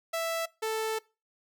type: tone pair in turn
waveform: sawtooth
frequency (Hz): 660 / 440.5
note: E5 / A4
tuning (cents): +2 / +2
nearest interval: perfect fifth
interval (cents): 700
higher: first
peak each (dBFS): -25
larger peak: neither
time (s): 0.13-0.46 / 0.62-0.99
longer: second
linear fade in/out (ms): 10
effects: noise-tail reverb RT60 0.3 s tail -23 dB re dry